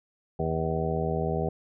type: harmonic tone with a mistuned harmonic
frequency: 80.4 Hz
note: E2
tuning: 43 cents flat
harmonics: 1 / 2 / 3 / 4 / 5 / 6 / 7 / 8 / 9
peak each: -34 / -30 / -38 / -43 / -32 / -33 / -42 / -35 / -35 dBFS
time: 0.39-1.49 s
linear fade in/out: 5 ms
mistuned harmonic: 9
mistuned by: +73 cents
effects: none